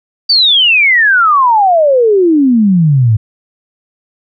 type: exponential sweep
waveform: sine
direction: down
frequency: 4699 to 103.83 Hz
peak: -5 dBFS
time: 0.29-3.17 s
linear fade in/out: 10 ms
effects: none